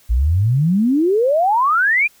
sine exponential sweep, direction up, 54.2 to 2489 Hz, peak -12 dBFS, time 0.09-2.08 s, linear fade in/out 20 ms, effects white hiss -52 dBFS RMS until 2.2 s

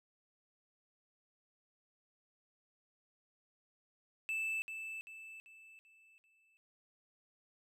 triangle tone with echo, 2637 Hz, E7, in tune, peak -33 dBFS, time 4.29-4.62 s, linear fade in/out 0 ms, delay 390 ms, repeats 5, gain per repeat -7 dB, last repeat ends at 6.57 s, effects none

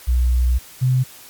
sine tone pair in turn, 61.74 / 128.35 Hz, B1 / C3, 0 / -33 cents, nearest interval octave + minor second, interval 1267 cents, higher second, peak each -13 dBFS, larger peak neither, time 0.07-0.59 / 0.81-1.04 s, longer first, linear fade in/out 20 ms, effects white hiss -42 dBFS RMS until 1.29 s + MP3 96 kbps

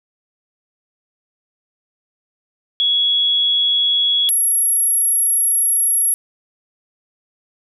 sine tone pair in turn, 3353 / 11236 Hz, G#7 / F9, +16 / +9 cents, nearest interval octave + major sixth, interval 2093 cents, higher second, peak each -13 / -13 dBFS, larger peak neither, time 2.8-4.29 / 4.29-6.14 s, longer second, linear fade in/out 0 ms, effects none

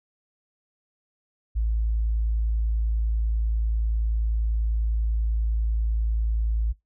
sine tone, 55.1 Hz, A1, 3 cents sharp, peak -20 dBFS, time 1.55-6.73 s, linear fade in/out 20 ms, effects noise-tail reverb RT60 0.2 s tail -24 dB re dry + tanh soft clip ceiling -16 dBFS

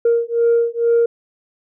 sine beating tone pair, 466.2 / 468.4 Hz, A#4 / A#4, 0 / +8 cents, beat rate 2.2 Hz, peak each -15 dBFS, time 0.05-1.06 s, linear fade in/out 5 ms, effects tanh soft clip ceiling -8 dBFS

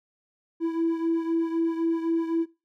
triangle beating tone pair, 329.6 / 333.5 Hz, E4 / E4, 0 / +20 cents, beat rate 3.9 Hz, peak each -21 / -26 dBFS, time 0.6-2.46 s, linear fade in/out 50 ms, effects noise-tail reverb RT60 0.3 s tail -23 dB re dry + tanh soft clip ceiling -18 dBFS

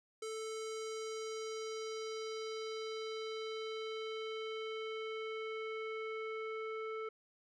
square tone with low-pass filter sweep, 440 Hz, A4, in tune, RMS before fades -42 dBFS, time 0.22-7.09 s, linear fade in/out 5 ms, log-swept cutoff 8000 to 1800 Hz, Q 2.2, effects none

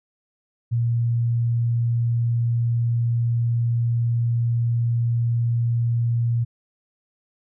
sine tone, 117.7 Hz, A#2, 17 cents sharp, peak -18 dBFS, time 0.71-6.45 s, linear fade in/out 20 ms, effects none

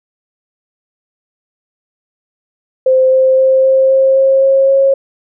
sine tone with pitch steps, 520 / 523.3 / 526.7 / 530 / 533.4 / 536.8 / 540.2 / 543.7 Hz, C5 / C5 / C5 / C5 / C5 / C5 / C#5 / C#5, -11 / 0 / +11 / +22 / +33 / +44 / -45 / -34 cents, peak -6 dBFS, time 2.86-4.94 s, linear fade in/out 5 ms, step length 260 ms, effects none

